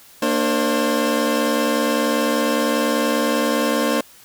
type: tone cluster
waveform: 25% pulse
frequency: 231.4 / 296.5 / 533 Hz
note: A#3 / D4 / C5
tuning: -13 / +17 / +32 cents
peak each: -18 dBFS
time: 0.22-4.01 s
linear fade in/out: 5 ms
effects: white hiss -47 dBFS RMS until 4.24 s